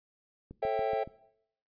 click train, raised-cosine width 3 ms, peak -32 dBFS, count 5, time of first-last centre 0.51-1.075 s, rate 7.08 Hz
triangle chord, A dominant seventh, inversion none, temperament equal with one note detuned, 440 / 543 / 659.3 / 784 Hz, A4 / C#5 / E5 / G5, 0 / -36 / 0 / 0 cents, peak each -31 dBFS, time 0.62-1.04 s, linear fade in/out 10 ms
effects noise-tail reverb RT60 0.7 s tail -19 dB re dry + resampled to 11025 Hz

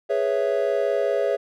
triangle chord, C# minor seventh, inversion second, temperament equal, 415.3 / 493.9 / 554.4 / 659.3 Hz, G#4 / B4 / C#5 / E5, 0 / 0 / 0 / 0 cents, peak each -23 / -26 / -22 / -24 dBFS, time 0.09-1.37 s, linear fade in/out 20 ms, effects none

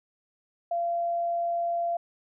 sine tone, 686 Hz, F5, 31 cents flat, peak -25 dBFS, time 0.71-1.97 s, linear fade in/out 5 ms, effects none

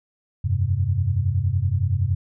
sine chord, F suspended second, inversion none, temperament equal, 87.31 / 98 / 130.81 Hz, F2 / G2 / C3, 0 / 0 / 0 cents, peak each -24 / -21 / -25 dBFS, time 0.44-2.15 s, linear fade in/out 10 ms, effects none

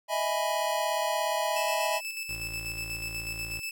square chord, E major seventh, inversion third, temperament equal, 622.3 / 659.3 / 830.6 / 987.8 Hz, D#5 / E5 / G#5 / B5, 0 / 0 / 0 / 0 cents, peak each -33 dBFS, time 0.08-2.01 s, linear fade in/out 50 ms
sawtooth tone with tremolo, 2628 Hz, E7, 6 cents flat, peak -29 dBFS, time 1.56-3.71 s, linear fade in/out 2 ms, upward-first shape square, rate 8.2 Hz, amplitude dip 45%
25% pulse tone, 56.2 Hz, A1, 37 cents sharp, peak -36 dBFS, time 2.29-3.6 s, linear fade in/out 5 ms
effects none

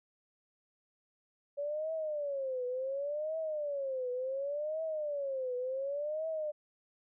sine tone with vibrato, 565 Hz, C#5, 33 cents sharp, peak -33 dBFS, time 1.57-6.52 s, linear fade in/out 20 ms, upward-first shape triangle, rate 0.69 Hz, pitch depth 240 cents each way, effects none

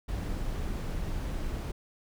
brown noise, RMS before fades -33 dBFS, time 0.08-1.72 s, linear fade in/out 10 ms, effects none

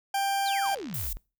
40% pulse tone, 790 Hz, G5, 13 cents sharp, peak -24 dBFS, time 0.14-0.75 s, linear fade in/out 5 ms
sine exponential sweep, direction down, 4435 to 31.84 Hz, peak -34 dBFS, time 0.46-1.17 s, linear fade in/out 0 ms
click train, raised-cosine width 0.2 ms, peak -27 dBFS, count 30, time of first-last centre 0.66-1.068 s, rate 71 Hz
violet noise, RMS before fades -34 dBFS, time 0.94-1.13 s, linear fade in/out 2 ms
effects noise-tail reverb RT60 0.3 s tail -23 dB re dry

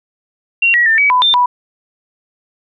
sine tone with pitch steps, 2750 / 1916 / 1794 / 2275 / 1000 / 3587 / 983 Hz, F7 / A#6 / A6 / C#7 / B5 / A7 / B5, -27 / +47 / +33 / +44 / +21 / +33 / -8 cents, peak -8 dBFS, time 0.62-1.46 s, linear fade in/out 5 ms, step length 120 ms, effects none

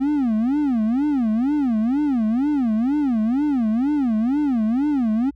triangle tone with vibrato, 253.9 Hz, B3, 48 cents sharp, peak -15 dBFS, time 0-5.31 s, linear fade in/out 20 ms, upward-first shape sine, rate 2.1 Hz, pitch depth 290 cents each way, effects added 60 Hz sine -46 dBFS peak until 5.35 s

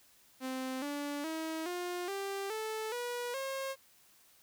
sawtooth tone with pitch steps, 260 / 288.5 / 320.1 / 355.2 / 394.1 / 437.3 / 485.2 / 538.3 Hz, C4 / D4 / D#4 / F4 / G4 / A4 / B4 / C5, -11 / -31 / +49 / +29 / +9 / -11 / -31 / +49 cents, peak -32 dBFS, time 0.4-3.76 s, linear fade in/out 50 ms, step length 420 ms, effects white hiss -64 dBFS RMS until 4.42 s

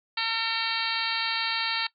harmonic tone with a mistuned harmonic, 453.1 Hz, A#4, 49 cents flat, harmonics 2 / 3 / 4 / 5 / 6 / 7 / 8 / 9 / 10, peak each -34 / -34 / -34 / -34 / -34 / -34 / -34 / -34 / -34 dBFS, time 0.17-1.87 s, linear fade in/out 5 ms, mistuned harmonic 8, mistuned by +63 cents, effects noise-tail reverb RT60 0.1 s tail -20 dB re dry + MP3 96 kbps

